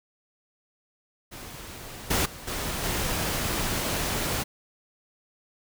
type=noise with level steps; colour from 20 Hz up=pink; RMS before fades=-41 / -24 / -42 / -31 / -28 dBFS; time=1.31-4.44 s; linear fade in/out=20 ms; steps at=2.1 / 2.25 / 2.47 / 2.83 s; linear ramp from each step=10 ms; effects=none